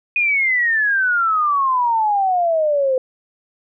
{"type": "exponential sweep", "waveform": "sine", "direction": "down", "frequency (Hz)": [2489, 509], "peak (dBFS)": -14, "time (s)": [0.16, 2.98], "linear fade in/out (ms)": 2, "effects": []}